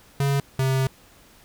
square tone pair in turn, 139.4 / 132.62 Hz, C#3 / C3, +10 / +24 cents, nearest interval minor second, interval 86 cents, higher first, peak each -20 dBFS, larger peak neither, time 0.2-0.4 / 0.59-0.87 s, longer second, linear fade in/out 2 ms, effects pink hiss -53 dBFS RMS until 1.44 s

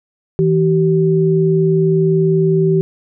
sine tone pair together, 162 / 383.4 Hz, E3 / G4, -30 / -38 cents, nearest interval octave + minor third, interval 1492 cents, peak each -13 dBFS, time 0.39-2.81 s, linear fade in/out 0 ms, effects none

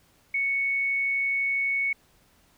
sine tone, 2217 Hz, C#7, in tune, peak -23 dBFS, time 0.34-1.93 s, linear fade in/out 5 ms, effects pink hiss -62 dBFS RMS until 2.57 s

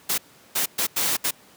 white noise bursts at uneven times, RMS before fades -23 dBFS, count 5, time 0.09-0.18 / 0.55-0.66 / 0.78-0.87 / 0.96-1.17 / 1.24-1.31 s, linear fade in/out 10 ms, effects pink hiss -52 dBFS RMS until 1.56 s + high-pass 150 Hz 12 dB/octave

